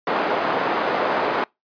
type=band-pass noise; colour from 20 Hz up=white; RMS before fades=-22 dBFS; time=0.07-1.44 s; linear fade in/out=2 ms; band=340 to 960 Hz; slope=12 dB/octave; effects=noise-tail reverb RT60 0.2 s tail -25 dB re dry + resampled to 11025 Hz